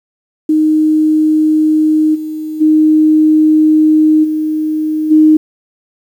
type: tone with level steps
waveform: sine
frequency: 310 Hz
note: D#4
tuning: 6 cents flat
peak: -7 / -18 / -5 / -12 / -3 dBFS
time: 0.49-5.37 s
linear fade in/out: 5 ms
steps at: 2.14 / 2.6 / 4.23 / 5.1 s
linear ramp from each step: 20 ms
effects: 7-bit